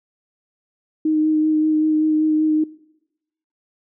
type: tone with vibrato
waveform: sine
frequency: 310 Hz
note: D#4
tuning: 6 cents flat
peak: -15 dBFS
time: 1.05-2.64 s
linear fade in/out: 5 ms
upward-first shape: sine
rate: 5.2 Hz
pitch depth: 16 cents each way
effects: noise-tail reverb RT60 0.9 s tail -20 dB re dry